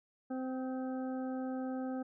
harmonic tone with a mistuned harmonic, 259.4 Hz, C4, 15 cents flat, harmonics 1 / 2 / 3 / 5 / 6, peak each -36 / -43 / -46 / -54 / -56 dBFS, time 0.3-2.03 s, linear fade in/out 10 ms, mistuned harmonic 5, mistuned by -25 cents, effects none

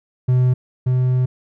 triangle tone pair in turn, 126.4 / 127.11 Hz, B2 / C3, +41 / -50 cents, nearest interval unison, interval 9 cents, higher second, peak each -10 / -12 dBFS, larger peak first, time 0.28-0.54 / 0.86-1.26 s, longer second, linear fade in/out 10 ms, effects none

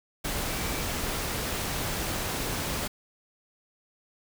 sine tone in noise, 2307 Hz, D7, 31 cents flat, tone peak -42 dBFS, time 0.49-0.84 s, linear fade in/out 10 ms, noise pink, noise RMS -31 dBFS, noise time 0.24-2.88 s, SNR -14 dB, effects none

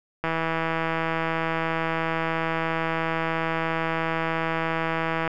click train, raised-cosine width 0.5 ms, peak -11 dBFS, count 822, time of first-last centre 0.24-5.277 s, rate 163 Hz, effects none

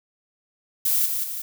violet noise with echo, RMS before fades -21 dBFS, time 0.85-1.06 s, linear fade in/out 5 ms, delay 180 ms, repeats 2, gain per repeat -5 dB, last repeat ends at 1.42 s, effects none

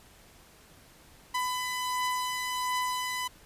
sawtooth beating tone pair, 1000 / 1001.4 Hz, B5 / B5, +21 / +24 cents, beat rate 1.4 Hz, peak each -34 / -26 dBFS, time 1.34-3.28 s, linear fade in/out 10 ms, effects pink hiss -56 dBFS RMS until 3.45 s + resampled to 32000 Hz

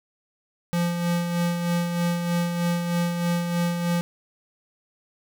square tone with tremolo, 172.8 Hz, F3, 18 cents flat, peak -21 dBFS, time 0.73-4.01 s, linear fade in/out 0 ms, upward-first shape sine, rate 3.2 Hz, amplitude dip 45%, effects none

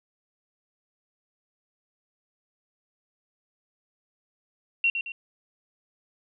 sine tone with echo, 2738 Hz, F7, 35 cents flat, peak -19 dBFS, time 4.84-4.9 s, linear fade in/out 2 ms, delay 110 ms, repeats 2, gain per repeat -7 dB, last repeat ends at 5.12 s, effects none

